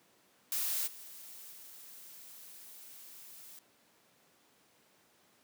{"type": "noise with level steps", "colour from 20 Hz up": "blue", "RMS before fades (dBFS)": [-34, -50, -52], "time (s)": [0.52, 3.59], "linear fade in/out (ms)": 2, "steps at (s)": [0.86, 1.51], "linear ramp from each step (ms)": 20, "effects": ["pink hiss -67 dBFS RMS until 5.43 s", "high-pass 200 Hz 12 dB/octave"]}